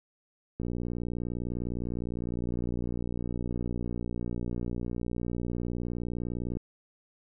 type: click train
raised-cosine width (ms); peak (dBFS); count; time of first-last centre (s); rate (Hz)
3; -21; 358; 0.6-6.57; 59.8
effects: none